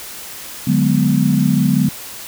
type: chord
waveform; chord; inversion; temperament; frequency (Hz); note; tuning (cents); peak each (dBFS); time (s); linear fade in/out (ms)
sine; G# half-diminished seventh; second; equal with one note detuned; 146.83 / 182.34 / 207.7 / 246.9; D3 / F#3 / G#3 / B3; 0 / -25 / 0 / 0; -17; 0.67-1.89; 5
effects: white hiss -32 dBFS RMS until 2.27 s